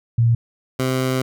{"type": "tone pair in turn", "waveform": ["sine", "15% pulse"], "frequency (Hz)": [116.54, 129.91], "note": ["A#2", "C3"], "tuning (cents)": [0, -12], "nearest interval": "major second", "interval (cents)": 188, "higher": "second", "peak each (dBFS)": -12, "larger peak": "neither", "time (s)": [[0.18, 0.35], [0.79, 1.22]], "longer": "second", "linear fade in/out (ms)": 5, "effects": []}